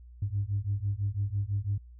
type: beating tone pair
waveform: sine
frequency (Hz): 98 / 104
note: G2 / G#2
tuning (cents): 0 / +3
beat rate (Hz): 6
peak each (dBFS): -30 / -30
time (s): 0.22-1.78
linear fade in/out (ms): 5
effects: tanh soft clip ceiling -21 dBFS + added 60 Hz sine -47 dBFS peak until 1.99 s